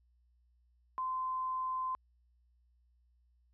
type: tone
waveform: sine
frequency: 1033 Hz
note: C6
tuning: 22 cents flat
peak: -33 dBFS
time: 0.98-1.95 s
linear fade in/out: 0 ms
effects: added 60 Hz sine -67 dBFS peak until 3.53 s